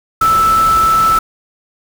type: tone in noise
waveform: sine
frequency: 1318.5 Hz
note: E6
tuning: in tune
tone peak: -8 dBFS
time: 0.21-1.19 s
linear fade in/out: 5 ms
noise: pink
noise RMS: -23 dBFS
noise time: 0.21-1.19 s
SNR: +12 dB
effects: none